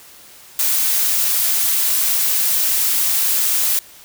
blue noise, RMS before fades -17 dBFS, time 0.59-3.79 s, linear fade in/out 2 ms, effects white hiss -43 dBFS RMS until 4.04 s

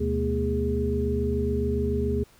sine tone cluster, 76.8 / 125.7 / 214.5 / 241.6 / 410.9 Hz, D#2 / B2 / A3 / B3 / G#4, -22 / +31 / -44 / -38 / -18 cents, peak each -27 / -33 / -32 / -31 / -27 dBFS, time 0-2.24 s, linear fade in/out 10 ms, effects pink hiss -57 dBFS RMS until 2.39 s

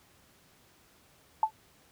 sine tone with exponential decay, 874 Hz, A5, 12 cents flat, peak -17 dBFS, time 1.43-1.51 s, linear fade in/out 2 ms, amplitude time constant 17 ms, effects pink hiss -62 dBFS RMS until 1.91 s + high-pass 60 Hz 12 dB/octave

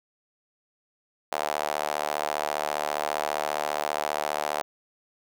sawtooth tone with high-pass filter, 74.9 Hz, D2, 35 cents sharp, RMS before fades -29 dBFS, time 1.32-4.62 s, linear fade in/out 0 ms, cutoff 700 Hz, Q 2.6, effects none

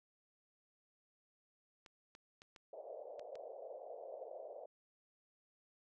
clicks, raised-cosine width 0.2 ms, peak -39 dBFS, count 6, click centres 1.862 / 2.151 / 2.419 / 2.562 / 3.195 / 3.355 s
pink band-pass noise, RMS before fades -50 dBFS, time 2.73-4.66 s, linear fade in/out 5 ms, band 490 to 660 Hz, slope 48 dB/octave
effects none

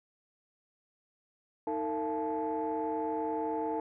sine tone cluster, 313.7 / 452.9 / 680 / 868 Hz, D#4 / A#4 / F5 / A5, +14 / -50 / -46 / -24 cents, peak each -35 / -34 / -39 / -34 dBFS, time 1.67-3.8 s, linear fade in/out 2 ms, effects tanh soft clip ceiling -24 dBFS

